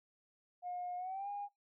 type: tone with pitch glide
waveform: sine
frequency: 716 to 813 Hz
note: F5 to G#5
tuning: +43 to -37 cents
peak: -38 dBFS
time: 0.62-1.49 s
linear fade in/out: 50 ms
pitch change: +220 cents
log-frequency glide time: 0.97-1.29 s
effects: noise-tail reverb RT60 0.2 s tail -26 dB re dry + tanh soft clip ceiling -34 dBFS